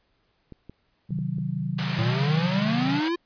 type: clicks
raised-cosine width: 3 ms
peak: -28 dBFS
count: 5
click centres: 0.523 / 0.696 / 1.107 / 1.188 / 1.384 s
type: chord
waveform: sine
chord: C diminished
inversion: none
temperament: equal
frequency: 130.81 / 155.56 / 185 Hz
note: C3 / Eb3 / Gb3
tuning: 0 / 0 / 0 cents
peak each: -31 / -29 / -30 dBFS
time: 1.09-3 s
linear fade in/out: 20 ms
type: band-pass noise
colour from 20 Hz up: white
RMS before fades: -34 dBFS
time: 1.78-3.09 s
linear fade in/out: 10 ms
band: 430 to 3700 Hz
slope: 12 dB/octave
type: exponential sweep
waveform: square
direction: up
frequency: 109.4 to 352.5 Hz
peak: -24 dBFS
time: 1.98-3.16 s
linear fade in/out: 10 ms
effects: pink hiss -69 dBFS RMS until 3.25 s + resampled to 11025 Hz